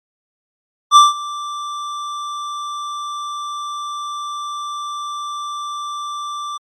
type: tone with ADSR envelope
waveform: square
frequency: 1174.7 Hz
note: D6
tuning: in tune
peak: -3 dBFS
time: 0.91-6.58 s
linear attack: 51 ms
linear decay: 170 ms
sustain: -21 dB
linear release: 14 ms
effects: low-pass 6000 Hz 12 dB/octave + MP3 64 kbps